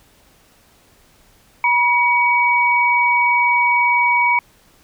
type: tone pair together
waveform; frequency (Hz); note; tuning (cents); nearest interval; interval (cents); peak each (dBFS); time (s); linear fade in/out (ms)
sine; 965 / 2261; B5 / C#7; -40 / +34; octave + minor third; 1474; -15; 1.64-4.39; 2
effects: pink hiss -53 dBFS RMS until 4.83 s